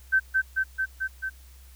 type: tone with echo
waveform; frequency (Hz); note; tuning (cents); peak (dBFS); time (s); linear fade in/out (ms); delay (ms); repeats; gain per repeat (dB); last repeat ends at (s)
sine; 1545; G6; -26; -17; 0.12-0.2; 20; 220; 5; -2; 1.3
effects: added 64 Hz sine -47 dBFS peak until 1.75 s + white hiss -57 dBFS RMS until 1.75 s